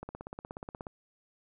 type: click train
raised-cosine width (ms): 1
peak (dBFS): -26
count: 15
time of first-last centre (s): 0.03-0.868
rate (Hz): 16.7
effects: none